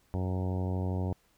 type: harmonic tone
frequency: 92.5 Hz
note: F#2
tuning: in tune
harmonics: 1 / 2 / 3 / 4 / 5 / 6 / 7 / 8 / 9 / 10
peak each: -30 / -36 / -40 / -42 / -44 / -46 / -47 / -48 / -49 / -50 dBFS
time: 0.14-1.13 s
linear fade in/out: 0 ms
effects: pink hiss -68 dBFS RMS until 1.37 s